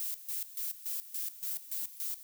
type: noise with tremolo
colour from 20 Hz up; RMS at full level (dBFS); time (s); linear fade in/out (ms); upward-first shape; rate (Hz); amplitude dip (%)
violet; -36; 0-2.23; 0; square; 3.5; 80
effects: none